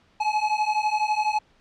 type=beating tone pair; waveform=square; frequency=845 / 857 Hz; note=G#5 / A5; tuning=+30 / -46 cents; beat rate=12 Hz; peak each=-25 dBFS; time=0.2-1.39 s; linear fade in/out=10 ms; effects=pink hiss -60 dBFS RMS until 1.6 s + low-pass 4000 Hz 12 dB/octave